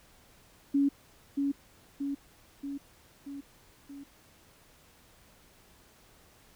sine tone with echo, 280.1 Hz, C#4, 18 cents sharp, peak -22 dBFS, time 0.74-0.89 s, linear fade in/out 10 ms, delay 630 ms, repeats 5, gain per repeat -4 dB, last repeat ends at 4.04 s, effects pink hiss -60 dBFS RMS until 6.55 s

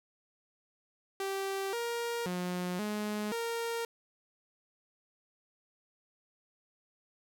sawtooth tone with pitch steps, 389.5 / 470.1 / 179.6 / 210.3 / 463.8 Hz, G4 / A#4 / F3 / G#3 / A#4, -11 / +15 / +49 / +22 / -9 cents, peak -29 dBFS, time 1.2-3.85 s, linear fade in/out 2 ms, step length 530 ms, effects none

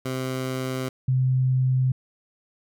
15% pulse / sine tone pair in turn, 130 / 129.29 Hz, C3 / C3, -11 / -20 cents, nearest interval unison, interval 9 cents, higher first, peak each -20 / -18 dBFS, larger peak second, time 0.05-0.89 / 1.08-1.92 s, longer neither, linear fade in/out 5 ms, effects none

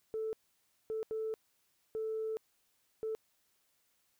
sine tone bursts at uneven times, 440 Hz, A4, in tune, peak -33 dBFS, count 5, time 0.14-0.33 / 0.9-1.03 / 1.11-1.34 / 1.95-2.37 / 3.03-3.15 s, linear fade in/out 0 ms, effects tanh soft clip ceiling -30 dBFS + white hiss -75 dBFS RMS until 4.19 s

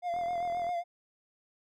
triangle tone with vibrato, 698.5 Hz, F5, in tune, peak -28 dBFS, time 0.02-0.84 s, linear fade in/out 50 ms, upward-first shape sine, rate 7.6 Hz, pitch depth 40 cents each way
click train, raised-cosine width 1 ms, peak -34 dBFS, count 24, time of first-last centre 0.14-0.692 s, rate 41.7 Hz
effects none

